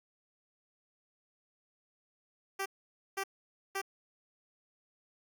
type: tone bursts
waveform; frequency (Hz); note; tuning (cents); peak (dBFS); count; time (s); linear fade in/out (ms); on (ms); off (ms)
10% pulse; 389.9; G4; -9; -25; 3; 2.59-3.817; 10; 69; 510
effects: none